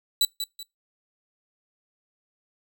sawtooth tone with echo, 3951 Hz, B7, in tune, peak -15 dBFS, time 0.21-0.25 s, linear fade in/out 2 ms, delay 190 ms, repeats 2, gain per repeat -9 dB, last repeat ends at 0.63 s, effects noise-tail reverb RT60 0.2 s tail -24 dB re dry

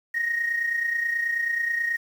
sine tone pair together, 1864.7 / 1894 Hz, A#6 / A#6, 0 / +27 cents, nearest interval unison, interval 27 cents, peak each -23 / -30 dBFS, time 0.14-1.97 s, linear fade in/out 10 ms, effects tanh soft clip ceiling -16 dBFS + 8-bit

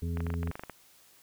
harmonic tone, 84.4 Hz, E2, 41 cents sharp, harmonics 1 / 2 / 3 / 5, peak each -31 / -37 / -41 / -45 dBFS, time 0.02-0.51 s, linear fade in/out 5 ms
clicks, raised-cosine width 0.5 ms, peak -24 dBFS, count 12, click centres 0.172 / 0.205 / 0.267 / 0.303 / 0.34 / 0.431 / 0.474 / 0.514 / 0.555 / 0.595 / 0.636 / 0.697 s
effects white hiss -60 dBFS RMS until 1.22 s

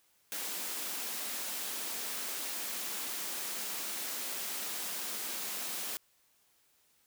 white high-pass noise, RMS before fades -38 dBFS, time 0.32-5.97 s, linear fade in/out 0 ms, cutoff 180 Hz, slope 96 dB/octave, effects white hiss -70 dBFS RMS until 7.06 s

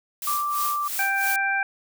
blue noise with tremolo, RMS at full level -28 dBFS, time 0.22-1.36 s, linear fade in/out 2 ms, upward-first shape sine, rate 3 Hz, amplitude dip 85%
sine tone, 1174 Hz, D6, 1 cent flat, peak -23 dBFS, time 0.27-0.88 s, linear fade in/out 5 ms
harmonic tone, 786 Hz, G5, 4 cents sharp, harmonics 1 / 2 / 3, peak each -27 / -23 / -28 dBFS, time 0.99-1.63 s, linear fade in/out 2 ms
effects none

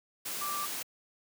sine tone in noise, 1174.7 Hz, D6, in tune, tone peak -34 dBFS, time 0.41-0.66 s, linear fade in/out 10 ms, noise white, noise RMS -37 dBFS, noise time 0.25-0.83 s, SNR 0 dB, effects high-pass 150 Hz 12 dB/octave

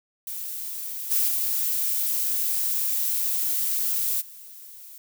violet noise with level steps, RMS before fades -33 / -22 / -25 / -44 dBFS, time 0.27-4.98 s, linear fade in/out 2 ms, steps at 1.1 / 1.27 / 4.2 s, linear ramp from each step 20 ms, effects none

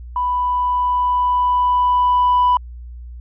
sine tone with level ramp, 990 Hz, B5, 4 cents sharp, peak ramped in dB -16 to -9 dBFS, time 0.16-2.57 s, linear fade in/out 2 ms, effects tanh soft clip ceiling -9 dBFS + added 60 Hz sine -31 dBFS peak until 3.2 s

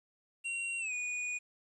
square tone with pitch glide, 2748 to 2462 Hz, F7 to D#7, -29 to -19 cents, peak -35 dBFS, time 0.44-1.39 s, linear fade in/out 20 ms, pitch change -190 cents, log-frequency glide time 0.79-0.93 s, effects resampled to 24000 Hz + 11-bit

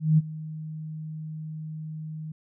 sine tone with ADSR envelope, 156.2 Hz, D#3, 7 cents sharp, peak -14 dBFS, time 0-2.32 s, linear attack 180 ms, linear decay 29 ms, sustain -19 dB, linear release 5 ms, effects none

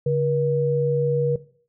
sine tone pair together, 142.5 / 479.3 Hz, C#3 / A#4, +48 / +48 cents, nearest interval octave + major sixth, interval 2100 cents, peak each -21 dBFS, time 0.06-1.36 s, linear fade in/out 5 ms, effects noise-tail reverb RT60 0.5 s tail -18 dB re dry

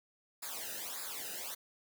white noise with flanger, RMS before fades -42 dBFS, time 0.42-1.55 s, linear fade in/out 10 ms, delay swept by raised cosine 0.33 to 0.92 ms, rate 1.7 Hz, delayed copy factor -1, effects none

